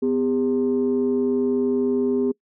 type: tone pair together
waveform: sine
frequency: 251.8 / 402.9 Hz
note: B3 / G4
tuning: +34 / +48 cents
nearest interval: minor sixth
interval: 814 cents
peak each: -20 dBFS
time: 0.02-2.32 s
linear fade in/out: 10 ms
effects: noise-tail reverb RT60 0.1 s tail -24 dB re dry + tanh soft clip ceiling -13 dBFS